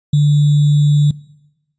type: tone with sample-and-hold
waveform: sine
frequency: 146.83 Hz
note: D3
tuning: in tune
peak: -8 dBFS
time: 0.13-1.11 s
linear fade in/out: 5 ms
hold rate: 3675 Hz
effects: noise-tail reverb RT60 1.0 s tail -22 dB re dry + resampled to 16000 Hz